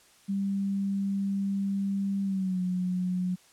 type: tone with pitch glide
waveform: sine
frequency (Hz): 197.1 to 181.79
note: G3 to F#3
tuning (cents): +10 to -30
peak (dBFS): -26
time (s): 0.28-3.36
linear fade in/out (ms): 20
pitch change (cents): -140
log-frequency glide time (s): 2.23-2.61
effects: white hiss -59 dBFS RMS until 3.52 s + low-pass 10000 Hz 12 dB/octave